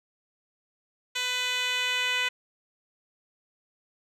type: tone with band-pass filter sweep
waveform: 10% pulse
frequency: 499.4 Hz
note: B4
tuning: 19 cents sharp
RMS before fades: -28 dBFS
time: 1.15-2.29 s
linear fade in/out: 10 ms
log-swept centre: 4100 to 2700 Hz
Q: 1.4
effects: none